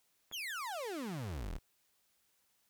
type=clicks; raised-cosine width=0.5 ms; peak=-37 / -46 dBFS; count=2; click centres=0.314 / 0.323 s
type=exponential sweep; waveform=35% pulse; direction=down; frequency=3477 to 31.16 Hz; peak=-37 dBFS; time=0.32-1.59 s; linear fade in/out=20 ms
effects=white hiss -75 dBFS RMS until 2.69 s